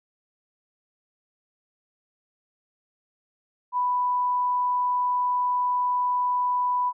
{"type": "tone", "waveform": "sine", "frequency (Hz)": 990, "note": "B5", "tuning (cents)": 4, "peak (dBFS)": -21, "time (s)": [3.72, 6.93], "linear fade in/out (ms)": 50, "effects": []}